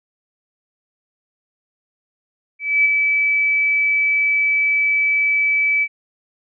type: tone with ADSR envelope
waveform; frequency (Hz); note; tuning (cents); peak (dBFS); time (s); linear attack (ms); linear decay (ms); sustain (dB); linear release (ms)
sine; 2301; D7; -36; -10; 2.59-5.88; 260; 16; -4; 56
effects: none